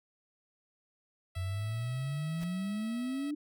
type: tone with pitch glide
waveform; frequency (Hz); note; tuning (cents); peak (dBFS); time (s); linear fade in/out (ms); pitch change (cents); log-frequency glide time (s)
10% pulse; 659.3 to 648.7; E5 to E5; 0 to -28; -38; 1.35-3.31; 5; -28; 1.5-1.9
type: exponential sweep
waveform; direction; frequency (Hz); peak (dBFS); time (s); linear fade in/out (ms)
sine; up; 89 to 300.5; -32; 1.36-3.35; 10
type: noise with exponential growth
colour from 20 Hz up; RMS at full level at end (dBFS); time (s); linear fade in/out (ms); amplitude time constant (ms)
pink; -43; 2.33-2.44; 5; 22
effects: none